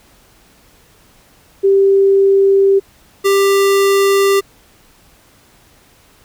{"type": "tone pair in turn", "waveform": ["sine", "square"], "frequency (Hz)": [392, 395], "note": ["G4", "G4"], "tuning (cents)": [0, 13], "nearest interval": "unison", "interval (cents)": 13, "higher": "second", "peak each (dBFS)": [-7, -10], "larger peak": "first", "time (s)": [[1.63, 2.8], [3.24, 4.41]], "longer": "neither", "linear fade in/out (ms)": 20, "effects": ["pink hiss -49 dBFS RMS until 6.24 s"]}